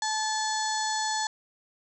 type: harmonic tone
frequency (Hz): 867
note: A5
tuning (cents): -26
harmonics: 1 / 2 / 4 / 5 / 6 / 7 / 8 / 9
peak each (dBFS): -29 / -34 / -39 / -35 / -42 / -39 / -37 / -39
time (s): 0.02-1.27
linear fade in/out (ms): 2
effects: none